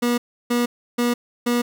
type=tone bursts; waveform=30% pulse; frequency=240.9 Hz; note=B3; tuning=43 cents flat; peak=-15 dBFS; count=4; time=0.02-1.62 s; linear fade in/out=10 ms; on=160 ms; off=320 ms; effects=none